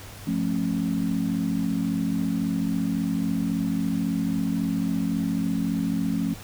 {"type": "chord", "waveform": "sine", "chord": "F augmented", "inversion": "none", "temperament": "just", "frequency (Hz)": [174.61, 218.3, 272.8], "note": ["F3", "A3", "C#4"], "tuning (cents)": [0, -13, -28], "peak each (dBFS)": -27, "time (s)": [0.27, 6.34], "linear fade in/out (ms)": 5, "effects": ["added 100 Hz sine -42 dBFS peak until 6.43 s", "pink hiss -43 dBFS RMS until 6.43 s"]}